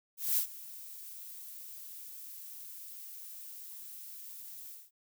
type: noise with ADSR envelope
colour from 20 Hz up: violet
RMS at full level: -28 dBFS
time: 0.17-4.91 s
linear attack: 200 ms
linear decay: 94 ms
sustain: -19 dB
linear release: 200 ms
effects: none